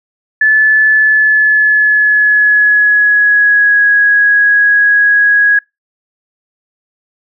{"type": "tone with pitch glide", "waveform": "sine", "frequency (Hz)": [1734, 1661.4], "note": ["A6", "G#6"], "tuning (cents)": [-26, 0], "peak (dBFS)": -5, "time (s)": [0.41, 5.59], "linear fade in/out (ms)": 5, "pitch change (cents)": -74, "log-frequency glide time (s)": [0.91, 3.85], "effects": ["noise-tail reverb RT60 0.2 s tail -25 dB re dry"]}